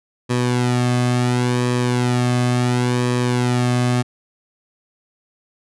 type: tone with flanger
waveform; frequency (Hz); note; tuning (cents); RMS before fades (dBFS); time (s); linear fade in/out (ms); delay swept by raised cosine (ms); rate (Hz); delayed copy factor
sawtooth; 123.4; B2; -1; -18; 0.29-4.03; 20; 1.4 to 2.14; 0.71; -0.65
effects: resampled to 24000 Hz